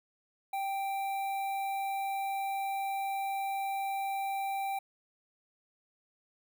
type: tone with notch filter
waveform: square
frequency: 784 Hz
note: G5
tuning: in tune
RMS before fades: -34 dBFS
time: 0.53-4.79 s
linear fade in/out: 5 ms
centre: 5800 Hz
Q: 0.57
effects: none